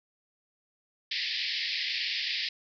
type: band-pass noise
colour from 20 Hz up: white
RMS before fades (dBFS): -32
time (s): 1.11-2.49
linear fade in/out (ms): 5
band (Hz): 1800 to 5100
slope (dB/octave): 96
effects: none